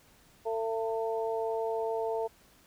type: harmonic tone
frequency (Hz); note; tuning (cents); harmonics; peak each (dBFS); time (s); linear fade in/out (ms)
224.6; A3; +36; 2 / 3 / 4; -31 / -35 / -37; 0.45-2.28; 20
effects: pink hiss -61 dBFS RMS until 2.66 s

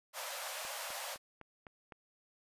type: high-pass noise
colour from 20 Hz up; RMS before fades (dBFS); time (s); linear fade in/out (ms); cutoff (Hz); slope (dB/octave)
pink; -42; 0.13-1.18; 50; 520; 96
type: click train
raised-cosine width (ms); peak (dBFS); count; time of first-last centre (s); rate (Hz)
0.5; -34; 6; 0.65-1.922; 3.93
effects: resampled to 32000 Hz

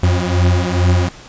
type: beating tone pair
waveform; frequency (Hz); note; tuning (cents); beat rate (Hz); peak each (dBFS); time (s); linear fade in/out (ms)
40% pulse; 88 / 90.3; F2 / F#2; +14 / -42; 2.3; -14; 0.03-1.09; 5
effects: pink hiss -38 dBFS RMS until 1.28 s + resampled to 16000 Hz

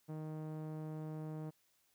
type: tone with low-pass filter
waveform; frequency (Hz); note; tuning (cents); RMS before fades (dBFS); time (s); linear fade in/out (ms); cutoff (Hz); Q
sawtooth; 155.56; D#3; 0; -44; 0.08-1.51; 20; 790; 0.68
effects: white hiss -75 dBFS RMS until 1.94 s

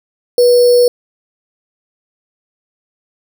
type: tone with sample-and-hold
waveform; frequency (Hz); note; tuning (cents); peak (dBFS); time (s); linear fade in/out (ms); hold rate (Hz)
sine; 487.8; B4; -21; -5; 0.38-0.88; 2; 4900
effects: none

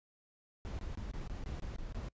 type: noise bursts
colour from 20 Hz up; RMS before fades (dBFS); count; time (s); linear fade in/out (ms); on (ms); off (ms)
brown; -41; 9; 0.65-2.086; 0; 140; 22
effects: noise-tail reverb RT60 0.1 s tail -25 dB re dry + resampled to 16000 Hz

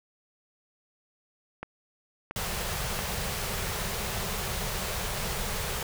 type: click train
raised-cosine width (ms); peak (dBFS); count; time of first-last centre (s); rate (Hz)
0.5; -20; 4; 1.63-3.671; 1.47
type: band-stop noise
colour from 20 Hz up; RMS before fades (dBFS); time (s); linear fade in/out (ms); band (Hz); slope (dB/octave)
pink; -32; 2.36-5.83; 2; 220 to 360; 96
effects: none

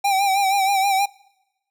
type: tone with vibrato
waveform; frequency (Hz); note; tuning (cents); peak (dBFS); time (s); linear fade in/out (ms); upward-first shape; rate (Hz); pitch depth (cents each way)
square; 784; G5; 0; -17; 0.04-1.06; 10; sine; 6.3; 55
effects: noise-tail reverb RT60 1.0 s tail -26 dB re dry

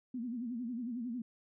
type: tone with vibrato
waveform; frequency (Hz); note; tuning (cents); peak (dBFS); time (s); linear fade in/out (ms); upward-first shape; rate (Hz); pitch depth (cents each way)
sine; 240; B3; -49; -36; 0.14-1.22; 5; sine; 11; 120
effects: none

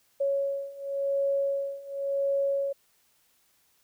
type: beating tone pair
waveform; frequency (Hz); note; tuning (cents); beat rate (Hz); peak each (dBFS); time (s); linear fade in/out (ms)
sine; 554.4 / 555.32; C#5 / C#5; 0 / +3; 0.92; -30 / -28; 0.2-2.73; 10
effects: white hiss -67 dBFS RMS until 3.83 s

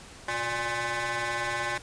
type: ring-modulated tone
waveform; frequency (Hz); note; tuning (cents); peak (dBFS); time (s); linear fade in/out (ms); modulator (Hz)
15% pulse; 233.1; A#3; 0; -19; 0.28-1.78; 5; 1290
effects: pink hiss -47 dBFS RMS until 1.82 s + resampled to 22050 Hz

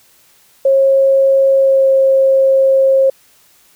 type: tone with pitch glide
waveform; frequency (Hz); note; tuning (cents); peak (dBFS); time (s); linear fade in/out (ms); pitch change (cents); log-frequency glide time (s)
sine; 541 to 536.3; C#5 to C5; -42 to +43; -7; 0.65-3.1; 5; -15; 1.54-1.89
effects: white hiss -50 dBFS RMS until 3.75 s

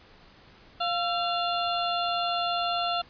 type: harmonic tone with a mistuned harmonic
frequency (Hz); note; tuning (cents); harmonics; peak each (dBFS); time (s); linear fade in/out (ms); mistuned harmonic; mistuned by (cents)
698.5; F5; 0; 1 / 2 / 4 / 5 / 6; -28 / -31 / -34 / -35 / -36; 0.8-3.02; 10; 2; -58
effects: pink hiss -54 dBFS RMS until 3.09 s + resampled to 11025 Hz

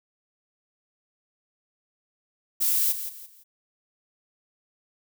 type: noise with echo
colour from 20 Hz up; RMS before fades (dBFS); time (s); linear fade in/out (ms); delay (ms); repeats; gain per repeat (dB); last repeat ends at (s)
violet; -23; 2.6-2.93; 20; 170; 3; -10; 3.44
effects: none

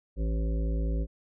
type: harmonic tone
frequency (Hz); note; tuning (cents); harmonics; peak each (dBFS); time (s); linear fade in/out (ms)
55; A1; 0; 1 / 3 / 5 / 7 / 9 / 10; -26 / -36 / -40 / -43 / -45 / -46; 0.16-1.07; 50
effects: none

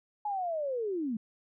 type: linear sweep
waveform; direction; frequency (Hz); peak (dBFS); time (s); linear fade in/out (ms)
sine; down; 850 to 206.9; -30; 0.25-1.17; 5
effects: none

